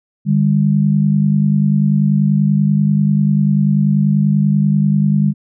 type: tone pair together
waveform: sine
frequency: 150.13 / 200.4 Hz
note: D3 / G3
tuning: +38 / +38 cents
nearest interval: perfect fourth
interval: 500 cents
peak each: -13 dBFS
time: 0.25-5.34 s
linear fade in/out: 50 ms
effects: none